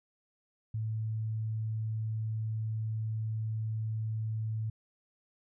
sine tone, 110 Hz, A2, in tune, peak -31 dBFS, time 0.74-4.7 s, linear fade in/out 5 ms, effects none

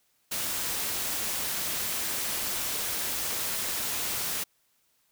white noise, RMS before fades -31 dBFS, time 0.31-4.44 s, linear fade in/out 10 ms, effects white hiss -70 dBFS RMS until 5.11 s

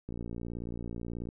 click train, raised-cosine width 3 ms, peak -26 dBFS, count 71, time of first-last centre 0.09-1.289 s, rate 58.4 Hz, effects none

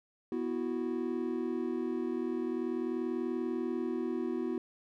triangle chord, B suspended fourth, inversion none, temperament equal, 246.9 / 329.6 / 370 Hz, B3 / E4 / F#4, 0 / 0 / 0 cents, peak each -34 dBFS, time 0.32-4.58 s, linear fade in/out 2 ms, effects none

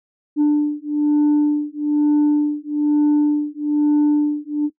sine beating tone pair, 295.7 / 296.8 Hz, D4 / D4, +12 / +18 cents, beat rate 1.1 Hz, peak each -15 dBFS, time 0.36-4.7 s, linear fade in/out 50 ms, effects noise-tail reverb RT60 0.1 s tail -20 dB re dry + tanh soft clip ceiling -11 dBFS

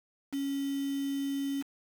sine tone with quantisation, 277.2 Hz, C#4, in tune, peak -30 dBFS, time 0.32-1.63 s, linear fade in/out 20 ms, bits 7, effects none

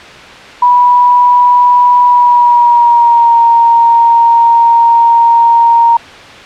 sine tone with pitch glide, 979 to 931 Hz, B5 to A#5, -15 to -2 cents, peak -3 dBFS, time 0.62-5.97 s, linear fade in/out 5 ms, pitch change -87 cents, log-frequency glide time 2.04-3.38 s, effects white hiss -30 dBFS RMS until 6.45 s + low-pass 3000 Hz 12 dB/octave

